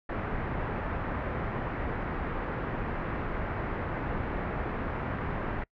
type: low-pass noise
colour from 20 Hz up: pink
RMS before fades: -33 dBFS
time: 0.09-5.64 s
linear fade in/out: 5 ms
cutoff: 1900 Hz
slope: 24 dB/octave
effects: noise-tail reverb RT60 0.1 s tail -26 dB re dry